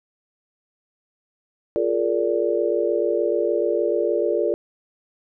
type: chord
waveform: sine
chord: Bb dominant seventh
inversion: second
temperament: just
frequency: 349.6 / 419.5 / 466.2 / 582.7 Hz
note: F4 / Ab4 / Bb4 / D5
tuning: +2 / +17 / 0 / -14 cents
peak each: -24 dBFS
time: 1.76-4.54 s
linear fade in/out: 0 ms
effects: none